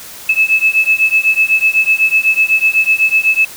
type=beating tone pair; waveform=sine; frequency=2600 / 2608 Hz; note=E7 / E7; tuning=-24 / -19 cents; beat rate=8 Hz; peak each=-12 dBFS; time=0.29-3.45 s; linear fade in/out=5 ms; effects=white hiss -32 dBFS RMS until 3.56 s